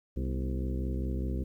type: harmonic tone with a mistuned harmonic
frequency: 65 Hz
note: C2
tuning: 11 cents flat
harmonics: 1 / 2 / 3 / 4 / 5 / 6 / 7 / 8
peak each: -31 / -38 / -40 / -40 / -42 / -44 / -50 / -49 dBFS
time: 0.16-1.44 s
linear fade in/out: 10 ms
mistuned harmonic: 4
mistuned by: -78 cents
effects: 11-bit